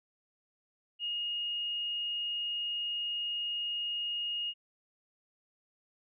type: tone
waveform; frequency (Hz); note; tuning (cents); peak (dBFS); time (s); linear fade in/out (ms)
sine; 2860; F7; +41; -32; 0.99-4.54; 50
effects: none